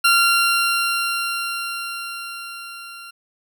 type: tone with level ramp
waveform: 20% pulse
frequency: 1380 Hz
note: F6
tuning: 21 cents flat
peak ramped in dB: -7 to -31 dBFS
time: 0.04-3.11 s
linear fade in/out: 10 ms
effects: none